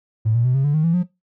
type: tone with pitch steps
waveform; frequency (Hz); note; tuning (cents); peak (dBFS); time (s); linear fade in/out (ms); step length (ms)
triangle; 110 / 117.9 / 126.36 / 135.43 / 145.15 / 155.56 / 166.73 / 178.7; A2 / A#2 / B2 / C#3 / D3 / D#3 / E3 / F3; 0 / +20 / +40 / -40 / -20 / 0 / +20 / +40; -11; 0.25-1.034; 20; 98
effects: noise-tail reverb RT60 0.2 s tail -20 dB re dry + tanh soft clip ceiling -12 dBFS